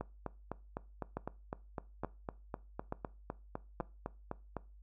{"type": "two click trains", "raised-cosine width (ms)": 1, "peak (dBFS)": [-23, -24], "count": [4, 19], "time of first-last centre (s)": [[1.17, 3.802], [0.01, 4.567]], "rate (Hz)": [1.14, 3.95], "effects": ["noise-tail reverb RT60 0.3 s tail -20 dB re dry", "added 50 Hz sine -54 dBFS peak until 4.82 s"]}